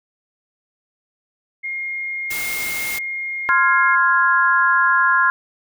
sine tone, 2134 Hz, C7, 34 cents sharp, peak -23 dBFS, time 1.63-3.96 s, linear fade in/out 20 ms
white noise, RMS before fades -28 dBFS, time 2.3-2.99 s, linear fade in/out 10 ms
sine chord, F minor, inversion second, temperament equal, 1046.5 / 1396.9 / 1661.2 Hz, C6 / F6 / Ab6, 0 / 0 / 0 cents, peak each -17 dBFS, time 3.49-5.3 s, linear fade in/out 0 ms
effects none

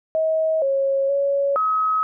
sine tone with pitch steps, 637 / 546 / 559 / 1275 Hz, D#5 / C#5 / C#5 / D#6, +41 / -26 / +14 / +42 cents, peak -17 dBFS, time 0.15-2.03 s, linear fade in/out 0 ms, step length 470 ms, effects none

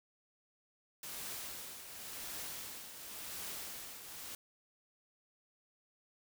white noise with tremolo, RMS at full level -43 dBFS, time 1.03-4.35 s, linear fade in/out 2 ms, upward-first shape triangle, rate 0.92 Hz, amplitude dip 60%, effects none

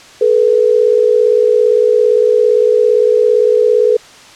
sine tone pair together, 430.1 / 487.7 Hz, A4 / B4, -39 / -22 cents, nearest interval major second, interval 217 cents, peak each -10 dBFS, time 0.21-3.97 s, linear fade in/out 5 ms, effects white hiss -38 dBFS RMS until 4.35 s + low-pass 6000 Hz 12 dB/octave

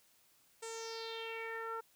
sawtooth tone with low-pass filter sweep, 452.9 Hz, A#4, 50 cents flat, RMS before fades -43 dBFS, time 0.62-1.81 s, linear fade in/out 10 ms, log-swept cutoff 8400 to 1200 Hz, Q 4.9, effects white hiss -69 dBFS RMS until 1.95 s

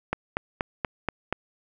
click train, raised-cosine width 0.5 ms, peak -10 dBFS, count 6, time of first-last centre 0.13-1.326 s, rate 4.18 Hz, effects none

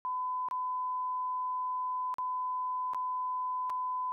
sine tone with dropouts, 1008 Hz, B5, 35 cents sharp, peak -31 dBFS, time 0.05-4.12 s, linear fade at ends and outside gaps 0 ms, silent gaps 0.486-0.511 / 2.141-2.184 / 2.935-2.946 / 3.697-3.701 s, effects none

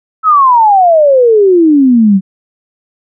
sine exponential sweep, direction down, 1318.5 to 185 Hz, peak -3 dBFS, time 0.23-2.21 s, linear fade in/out 50 ms, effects none

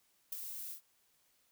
violet noise with ADSR envelope, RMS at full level -36 dBFS, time 0.32-0.81 s, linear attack 8 ms, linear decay 7 ms, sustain -8 dB, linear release 100 ms, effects white hiss -73 dBFS RMS until 1.51 s

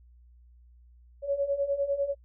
sine beating tone pair, 554.4 / 564.4 Hz, C#5 / C#5, 0 / +31 cents, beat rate 10 Hz, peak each -31 / -27 dBFS, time 1.22-2.15 s, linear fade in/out 50 ms, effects noise-tail reverb RT60 0.1 s tail -26 dB re dry + added 60 Hz sine -53 dBFS peak until 2.24 s

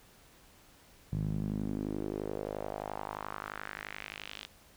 sawtooth tone with band-pass filter sweep, 51.5 Hz, G#1, 14 cents flat, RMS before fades -38 dBFS, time 1.12-4.47 s, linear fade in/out 5 ms, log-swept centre 140 to 3500 Hz, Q 2.6, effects pink hiss -60 dBFS RMS until 4.76 s

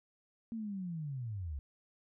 sine linear sweep, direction down, 231.8 to 65.41 Hz, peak -37 dBFS, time 0.52-1.59 s, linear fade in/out 0 ms, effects none

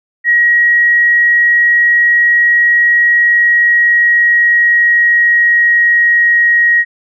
sine tone with pitch glide, 1900 to 1889.1 Hz, A#6 to A#6, +33 to +23 cents, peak -6 dBFS, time 0.24-6.85 s, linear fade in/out 50 ms, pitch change -10 cents, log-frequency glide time 3.07-6.31 s, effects none

